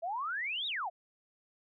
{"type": "exponential two-way sweep", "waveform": "sine", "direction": "up then down", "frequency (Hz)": [639, 3885, 639], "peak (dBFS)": -33, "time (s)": [0.02, 0.9], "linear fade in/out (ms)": 20, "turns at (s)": 0.67, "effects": []}